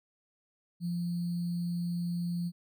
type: tone with sample-and-hold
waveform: sine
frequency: 173.4 Hz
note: F3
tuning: 12 cents flat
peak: -30 dBFS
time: 0.8-2.52 s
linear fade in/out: 50 ms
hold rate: 4410 Hz
effects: none